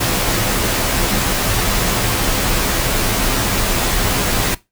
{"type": "noise with comb filter", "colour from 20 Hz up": "pink", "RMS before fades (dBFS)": -17, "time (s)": [0, 4.55], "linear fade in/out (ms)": 10, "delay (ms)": 13, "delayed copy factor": -0.55, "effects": ["noise-tail reverb RT60 0.2 s tail -18 dB re dry"]}